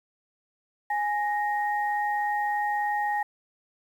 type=tone pair together; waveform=sine; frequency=830.6 / 1866.1 Hz; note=G#5 / A#6; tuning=0 / +1 cents; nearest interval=octave + major second; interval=1401 cents; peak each=-25 / -31 dBFS; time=0.9-3.23 s; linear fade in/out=5 ms; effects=9-bit